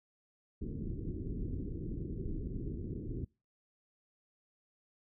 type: low-pass noise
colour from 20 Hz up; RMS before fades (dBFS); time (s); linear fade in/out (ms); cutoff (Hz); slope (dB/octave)
pink; -39; 0.61-3.25; 10; 400; 48
effects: noise-tail reverb RT60 0.3 s tail -26 dB re dry